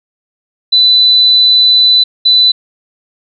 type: tone pair in turn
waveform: sine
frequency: 3994 / 3994 Hz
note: B7 / B7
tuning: +19 / +19 cents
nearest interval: unison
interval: 0 cents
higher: neither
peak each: -4 dBFS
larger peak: neither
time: 0.72-2.04 / 2.25-2.52 s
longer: first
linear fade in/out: 10 ms
effects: none